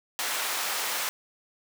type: high-pass noise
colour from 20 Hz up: pink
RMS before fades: -30 dBFS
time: 0.19-1.09 s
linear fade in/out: 0 ms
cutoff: 860 Hz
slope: 12 dB/octave
effects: none